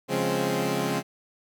15% pulse chord, Db major seventh, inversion none, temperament equal, 138.59 / 174.61 / 207.7 / 261.6 Hz, Db3 / F3 / Ab3 / C4, 0 / 0 / 0 / 0 cents, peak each -24 dBFS, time 0.08-1.03 s, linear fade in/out 50 ms, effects none

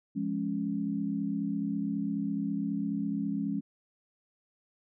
sine chord, Db major, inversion first, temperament just, 173.24 / 207.9 / 277.2 Hz, F3 / Ab3 / Db4, -14 / +2 / 0 cents, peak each -36 / -32 / -33 dBFS, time 0.15-3.61 s, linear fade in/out 20 ms, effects none

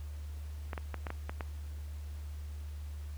clicks, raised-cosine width 0.5 ms, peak -23 dBFS, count 7, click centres 0.732 / 0.778 / 0.943 / 1.068 / 1.104 / 1.295 / 1.408 s, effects added 74 Hz sine -39 dBFS peak until 3.17 s + pink hiss -59 dBFS RMS until 3.17 s

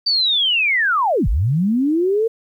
sine linear two-way sweep, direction down then up, 4650 to 37.94 to 463.3 Hz, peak -14 dBFS, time 0.06-2.28 s, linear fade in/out 10 ms, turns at 1.28 s, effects 9-bit

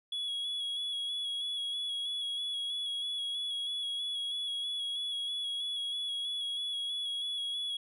sine tone with vibrato, 3357 Hz, G#7, 18 cents sharp, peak -30 dBFS, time 0.12-7.77 s, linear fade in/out 5 ms, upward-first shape square, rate 3.1 Hz, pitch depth 19 cents each way, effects tanh soft clip ceiling -32 dBFS

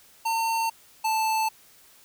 square tone pair in turn, 906 / 880.7 Hz, A#5 / A5, -50 / +1 cents, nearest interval unison, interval 49 cents, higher first, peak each -24 / -23 dBFS, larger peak second, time 0.25-0.7 / 1.04-1.49 s, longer neither, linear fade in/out 10 ms, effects white hiss -55 dBFS RMS until 2.04 s

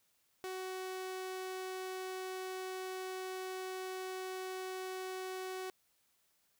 sawtooth tone, 374 Hz, F#4, 19 cents sharp, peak -36 dBFS, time 0.44-5.7 s, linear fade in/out 0 ms, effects white hiss -75 dBFS RMS until 6.59 s

